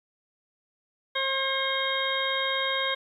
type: harmonic tone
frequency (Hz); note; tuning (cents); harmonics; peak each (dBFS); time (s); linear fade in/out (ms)
536; C5; +42; 1 / 2 / 3 / 4 / 6 / 7; -32 / -32 / -32 / -32 / -32 / -32; 1.15-2.95; 10
effects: 10-bit